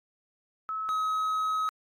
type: tone pair in turn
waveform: sine / triangle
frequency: 1294 / 1274.7 Hz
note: E6 / D#6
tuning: -32 / +41 cents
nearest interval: unison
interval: 27 cents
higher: first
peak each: -30 / -24 dBFS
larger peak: second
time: 0.69-0.89 / 0.89-1.69 s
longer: second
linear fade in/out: 0 ms
effects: AAC 64 kbps